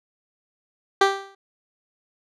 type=tone with exponential decay; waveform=15% pulse; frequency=392 Hz; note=G4; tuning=in tune; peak=-5 dBFS; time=1.01-1.35 s; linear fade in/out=5 ms; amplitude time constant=72 ms; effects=low-pass 5000 Hz 12 dB/octave